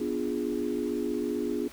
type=chord; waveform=sine; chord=B diminished seventh; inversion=none; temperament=equal; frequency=246.9 / 293.7 / 349.2 / 415.3 Hz; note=B3 / D4 / F4 / Ab4; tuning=0 / 0 / 0 / 0 cents; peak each=-33 dBFS; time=0-1.68 s; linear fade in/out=5 ms; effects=pink hiss -49 dBFS RMS until 1.72 s